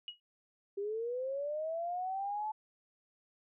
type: tone with exponential decay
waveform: sine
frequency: 2900 Hz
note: F#7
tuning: 35 cents flat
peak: -36 dBFS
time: 0.08-0.2 s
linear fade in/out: 1 ms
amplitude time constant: 24 ms
type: linear sweep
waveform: sine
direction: up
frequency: 392 to 871 Hz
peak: -34 dBFS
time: 0.77-2.52 s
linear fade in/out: 10 ms
effects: none